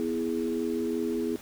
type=chord; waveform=sine; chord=E major; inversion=second; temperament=equal; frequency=246.9 / 329.6 / 415.3 Hz; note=B3 / E4 / G#4; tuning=0 / 0 / 0 cents; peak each=-31 dBFS; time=0-1.36 s; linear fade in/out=0 ms; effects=pink hiss -48 dBFS RMS until 1.41 s